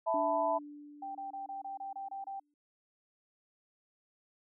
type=chord; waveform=sine; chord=E suspended fourth; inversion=none; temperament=equal with one note detuned; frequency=659.3 / 880 / 994.1 Hz; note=E5 / A5 / B5; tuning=0 / 0 / +11 cents; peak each=-31 / -33 / -34 dBFS; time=0.06-0.59 s; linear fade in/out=20 ms
type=tone with exponential decay; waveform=sine; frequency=293.1 Hz; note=D4; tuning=3 cents flat; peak=-36 dBFS; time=0.14-2.54 s; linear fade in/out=2 ms; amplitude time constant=520 ms
type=tone bursts; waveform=sine; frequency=784 Hz; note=G5; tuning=in tune; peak=-38 dBFS; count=9; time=1.02-2.398 s; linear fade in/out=5 ms; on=130 ms; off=26 ms
effects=none